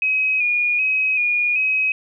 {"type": "tone with vibrato", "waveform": "sine", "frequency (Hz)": 2489, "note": "D#7", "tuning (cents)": 0, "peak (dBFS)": -16, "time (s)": [0.02, 1.92], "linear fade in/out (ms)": 2, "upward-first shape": "square", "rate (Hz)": 1.3, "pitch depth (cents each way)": 35, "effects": []}